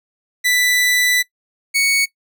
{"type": "tone pair in turn", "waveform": "sawtooth", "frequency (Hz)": [1982, 2225], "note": ["B6", "C#7"], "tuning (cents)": [6, 6], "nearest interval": "major second", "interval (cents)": 200, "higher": "second", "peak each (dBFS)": -10, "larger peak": "neither", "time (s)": [[0.44, 1.23], [1.74, 2.06]], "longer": "first", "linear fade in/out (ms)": 20, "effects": ["noise-tail reverb RT60 0.1 s tail -20 dB re dry"]}